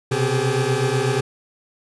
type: tone cluster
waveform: 40% pulse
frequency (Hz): 124.7 / 132.9 / 392.2 / 424.2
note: B2 / C3 / G4 / G#4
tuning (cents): +17 / +27 / +1 / +37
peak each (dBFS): -23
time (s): 0.11-1.21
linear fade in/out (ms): 10
effects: resampled to 24000 Hz